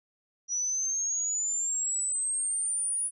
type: exponential sweep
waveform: sine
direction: up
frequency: 5820 to 9840 Hz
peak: -27 dBFS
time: 0.48-3.11 s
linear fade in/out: 50 ms
effects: none